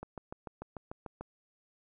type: click train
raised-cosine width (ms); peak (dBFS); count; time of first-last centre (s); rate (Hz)
1; -27; 9; 0.03-1.21; 6.78
effects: none